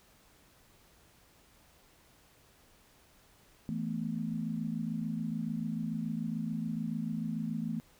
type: chord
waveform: sine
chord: E suspended fourth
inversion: none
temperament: equal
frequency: 164.81 / 220 / 246.9 Hz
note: E3 / A3 / B3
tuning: 0 / 0 / 0 cents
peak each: -37 / -35 / -39 dBFS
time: 3.69-7.8 s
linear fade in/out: 0 ms
effects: pink hiss -63 dBFS RMS until 7.99 s